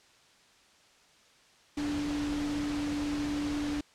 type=tone in noise; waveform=sine; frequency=292.3 Hz; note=D4; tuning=8 cents flat; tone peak=-30 dBFS; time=1.77-3.81 s; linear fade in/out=5 ms; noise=pink; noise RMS=-39 dBFS; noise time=1.77-3.81 s; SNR=+6 dB; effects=white hiss -61 dBFS RMS until 3.94 s + low-pass 6000 Hz 12 dB/octave